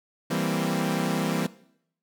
sawtooth chord, C dominant seventh, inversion first, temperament equal, 164.81 / 196 / 233.1 / 261.6 Hz, E3 / G3 / Bb3 / C4, 0 / 0 / 0 / 0 cents, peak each -25 / -26 / -27 / -27 dBFS, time 0.3-1.47 s, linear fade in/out 10 ms, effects noise-tail reverb RT60 0.7 s tail -19 dB re dry

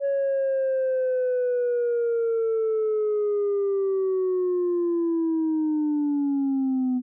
sine linear sweep, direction down, 560 to 249.1 Hz, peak -19 dBFS, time 0-7.02 s, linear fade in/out 50 ms, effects tanh soft clip ceiling -19 dBFS

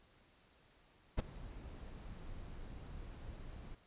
brown noise with ADSR envelope, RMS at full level -28 dBFS, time 1.17-3.75 s, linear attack 25 ms, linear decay 11 ms, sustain -21 dB, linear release 9 ms, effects pink hiss -68 dBFS RMS until 3.86 s + resampled to 8000 Hz

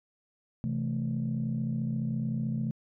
sine chord, A minor, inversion first, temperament equal, 130.81 / 164.81 / 220 Hz, C3 / E3 / A3, 0 / 0 / 0 cents, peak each -31 / -34 / -31 dBFS, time 0.64-2.71 s, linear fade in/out 0 ms, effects tanh soft clip ceiling -22 dBFS

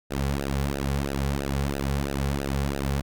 sawtooth tone with flanger, 69.3 Hz, C#2, in tune, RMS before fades -27 dBFS, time 0.1-3.02 s, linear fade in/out 20 ms, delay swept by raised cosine 0.89 to 3.29 ms, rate 3 Hz, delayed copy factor -1, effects none

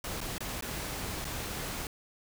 pink noise with dropouts, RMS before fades -37 dBFS, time 0.04-1.87 s, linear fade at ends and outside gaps 2 ms, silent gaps 0.206-0.213 / 0.382-0.405 / 0.609-0.623 / 1.245-1.251 s, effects none

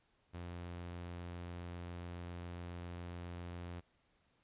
sawtooth tone, 87.31 Hz, F2, in tune, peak -40 dBFS, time 0.33-3.81 s, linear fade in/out 20 ms, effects pink hiss -75 dBFS RMS until 4.43 s + resampled to 8000 Hz

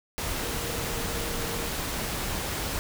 sine tone in noise, 466.2 Hz, A#4, in tune, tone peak -39 dBFS, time 0.43-1.69 s, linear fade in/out 0 ms, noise pink, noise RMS -31 dBFS, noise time 0.18-2.79 s, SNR -11 dB, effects none

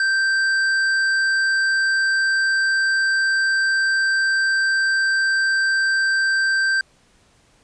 sine tone with tanh clipping, 1566 Hz, G6, 2 cents flat, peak -18 dBFS, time 0-6.81 s, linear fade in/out 2 ms, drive 11 dB, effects pink hiss -57 dBFS RMS until 7.63 s + resampled to 22050 Hz

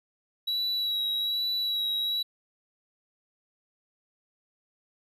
triangle tone with vibrato, 3900 Hz, B7, 23 cents flat, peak -25 dBFS, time 0.47-2.23 s, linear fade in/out 10 ms, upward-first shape sine, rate 1.2 Hz, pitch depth 23 cents each way, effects none

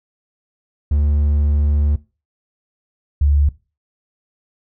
triangle / sine tone pair in turn, 73.2 / 72.03 Hz, D2 / D2, -5 / -33 cents, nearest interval unison, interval 28 cents, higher first, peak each -11 dBFS, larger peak neither, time 0.91-1.96 / 3.21-3.49 s, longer first, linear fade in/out 5 ms, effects noise-tail reverb RT60 0.3 s tail -19 dB re dry

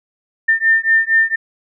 sine beating tone pair, 1800 / 1804.3 Hz, A6 / A6, +39 / +43 cents, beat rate 4.3 Hz, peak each -14 dBFS, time 0.48-1.36 s, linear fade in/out 10 ms, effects none

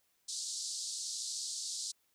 pink band-pass noise, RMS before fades -40 dBFS, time 0.28-1.92 s, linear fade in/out 10 ms, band 4100 to 8800 Hz, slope 48 dB/octave, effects white hiss -75 dBFS RMS until 2.14 s

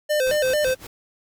square tone with vibrato, 557 Hz, C#5, 8 cents sharp, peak -19 dBFS, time 0.09-0.75 s, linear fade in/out 20 ms, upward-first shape square, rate 4.5 Hz, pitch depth 130 cents each way
pink noise with tremolo, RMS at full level -36 dBFS, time 0.26-0.87 s, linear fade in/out 5 ms, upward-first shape sine, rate 5.3 Hz, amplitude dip 90%
effects none

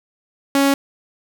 sawtooth tone, 277.2 Hz, C#4, in tune, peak -9 dBFS, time 0.55-0.74 s, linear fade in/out 2 ms, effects 7-bit

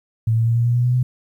sine tone with pitch steps, 112.3 / 114.13 / 115.99 / 117.88 / 119.81 / 121.76 / 123.74 / 125.76 Hz, A2 / A#2 / A#2 / A#2 / A#2 / B2 / B2 / B2, +36 / -36 / -8 / +20 / +48 / -24 / +4 / +32 cents, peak -14 dBFS, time 0.27-1.03 s, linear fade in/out 5 ms, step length 95 ms, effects 9-bit

